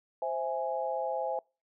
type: chord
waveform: sine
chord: C augmented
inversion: none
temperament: equal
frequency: 523.3 / 659.3 / 830.6 Hz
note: C5 / E5 / G#5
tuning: 0 / 0 / 0 cents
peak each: -34 dBFS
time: 0.22-1.39 s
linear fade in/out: 2 ms
effects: noise-tail reverb RT60 0.3 s tail -26 dB re dry